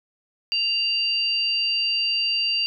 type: tone pair together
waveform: sine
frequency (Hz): 2787 / 4674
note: F7 / D8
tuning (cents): -4 / -9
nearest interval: major sixth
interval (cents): 895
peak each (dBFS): -23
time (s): 0.52-2.66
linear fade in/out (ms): 0
effects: none